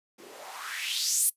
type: noise with band-pass filter sweep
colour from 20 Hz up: blue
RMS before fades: -31 dBFS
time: 0.18-1.3 s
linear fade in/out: 10 ms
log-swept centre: 280 to 11000 Hz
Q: 3.3
effects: noise-tail reverb RT60 0.1 s tail -20 dB re dry + resampled to 32000 Hz